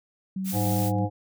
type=tone with tremolo; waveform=sine; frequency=190 Hz; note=F#3; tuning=46 cents sharp; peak=-27 dBFS; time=0.36-1.05 s; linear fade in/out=5 ms; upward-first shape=square; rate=3.2 Hz; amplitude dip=25%
type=noise; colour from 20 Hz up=blue; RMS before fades=-34 dBFS; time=0.44-0.92 s; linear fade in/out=50 ms
type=harmonic tone; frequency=103.3 Hz; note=G#2; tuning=9 cents flat; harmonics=1 / 3 / 5 / 7 / 8; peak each=-25 / -30 / -32 / -33 / -34 dBFS; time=0.52-1.1 s; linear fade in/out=50 ms
effects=none